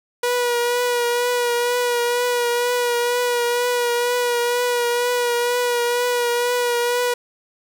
sawtooth tone with vibrato, 484.2 Hz, B4, 34 cents flat, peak -14 dBFS, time 0.23-7.14 s, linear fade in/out 5 ms, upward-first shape triangle, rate 2.1 Hz, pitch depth 29 cents each way, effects none

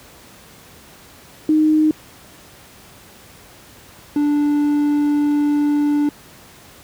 sine / triangle tone pair in turn, 309.1 / 293 Hz, D#4 / D4, -11 / -4 cents, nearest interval minor second, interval 93 cents, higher first, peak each -11 / -12 dBFS, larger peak first, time 1.49-1.91 / 4.16-6.09 s, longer second, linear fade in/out 2 ms, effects pink hiss -44 dBFS RMS until 6.83 s + high-pass 60 Hz 12 dB/octave

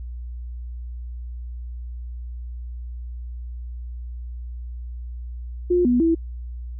sine tone with pitch steps, 354.9 / 245.3 / 329.4 Hz, F4 / B3 / E4, +28 / -12 / -1 cents, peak -15 dBFS, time 5.7-6.15 s, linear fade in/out 10 ms, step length 150 ms, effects added 60 Hz sine -30 dBFS peak until 6.79 s

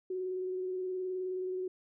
sine tone with vibrato, 370 Hz, F#4, in tune, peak -33 dBFS, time 0.1-1.68 s, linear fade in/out 5 ms, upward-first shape square, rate 19 Hz, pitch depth 17 cents each way, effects none

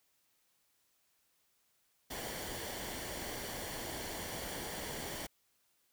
pink noise with comb filter, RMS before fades -42 dBFS, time 2.1-5.27 s, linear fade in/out 10 ms, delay 0.78 ms, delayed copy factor -0.5, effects white hiss -75 dBFS RMS until 5.92 s

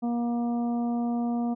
harmonic tone, 237.4 Hz, A#3, 32 cents sharp, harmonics 1 / 2 / 3 / 4 / 5, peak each -25 / -40 / -35 / -46 / -48 dBFS, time 0.02-1.55 s, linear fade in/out 20 ms, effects none

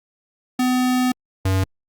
square tone pair in turn, 252.4 / 95.09 Hz, B3 / F#2, +38 / +48 cents, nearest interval octave + perfect fourth, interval 1690 cents, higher first, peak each -17 / -17 dBFS, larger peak neither, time 0.59-1.12 / 1.45-1.64 s, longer first, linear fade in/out 5 ms, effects Opus 48 kbps

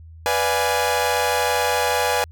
sawtooth chord, B diminished seventh, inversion none, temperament equal, 493.9 / 587.3 / 698.5 / 830.6 Hz, B4 / D5 / F5 / Ab5, 0 / 0 / 0 / 0 cents, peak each -19 / -22 / -24 / -18 dBFS, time 0.26-2.24 s, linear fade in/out 0 ms, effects added 81 Hz sine -39 dBFS peak until 2.31 s

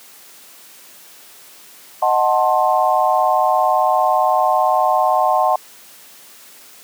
sine chord, D# diminished seventh, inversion none, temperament equal with one note detuned, 622.3 / 740 / 880 / 1057.4 Hz, D#5 / F#5 / A5 / C6, 0 / 0 / 0 / +18 cents, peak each -19 / -16 / -19 / -19 dBFS, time 2.02-5.56 s, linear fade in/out 5 ms, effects white hiss -43 dBFS RMS until 6.83 s + high-pass 200 Hz 12 dB/octave

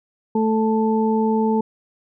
harmonic tone, 220 Hz, A3, in tune, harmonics 1 / 2 / 4, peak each -18 / -21 / -24 dBFS, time 0.35-1.61 s, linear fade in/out 5 ms, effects none

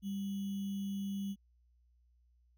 sine tone with sample-and-hold, 197.8 Hz, G3, 16 cents sharp, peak -35 dBFS, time 0.02-1.36 s, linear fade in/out 50 ms, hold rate 3150 Hz, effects added 60 Hz sine -66 dBFS peak until 2.57 s

